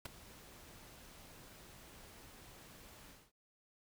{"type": "noise with ADSR envelope", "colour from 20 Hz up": "pink", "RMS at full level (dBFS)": -41, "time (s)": [0.05, 3.32], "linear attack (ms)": 7, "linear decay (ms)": 11, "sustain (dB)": -16, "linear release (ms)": 230, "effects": []}